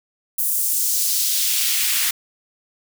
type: noise with high-pass filter sweep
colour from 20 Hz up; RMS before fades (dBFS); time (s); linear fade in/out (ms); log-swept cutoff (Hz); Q
white; -20; 0.38-2.11; 5; 11000 to 1700; 1.1
effects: none